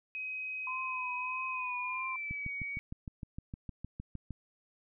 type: tone with pitch glide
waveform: sine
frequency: 2527 to 2251 Hz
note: D#7 to C#7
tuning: +26 to +26 cents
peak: -36 dBFS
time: 0.15-2.79 s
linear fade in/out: 0 ms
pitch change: -200 cents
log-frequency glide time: 1.5-2.51 s
type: tone with vibrato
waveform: sine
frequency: 1016 Hz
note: B5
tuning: 49 cents sharp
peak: -37 dBFS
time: 0.67-2.16 s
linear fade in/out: 2 ms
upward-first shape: triangle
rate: 1.6 Hz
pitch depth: 52 cents each way
type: click train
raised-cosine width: 5 ms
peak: -28 dBFS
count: 14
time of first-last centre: 2.31-4.307 s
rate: 6.51 Hz
effects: none